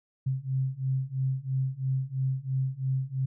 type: beating tone pair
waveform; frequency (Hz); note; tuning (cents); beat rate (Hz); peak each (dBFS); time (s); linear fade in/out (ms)
sine; 130.81 / 133.81; C3 / C3; 0 / +39; 3; -30 / -29; 0.26-3.26; 10
effects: none